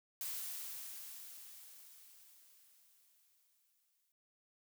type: noise with exponential decay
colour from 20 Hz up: blue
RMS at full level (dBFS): -41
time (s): 0.21-4.12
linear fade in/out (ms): 1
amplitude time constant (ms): 850
effects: none